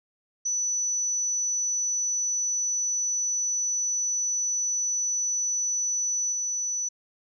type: tone with level steps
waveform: sine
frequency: 5960 Hz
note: F#8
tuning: 12 cents sharp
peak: -24 / -26 dBFS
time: 0.45-6.89 s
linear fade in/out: 10 ms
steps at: 6.32 s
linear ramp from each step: 5 ms
effects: none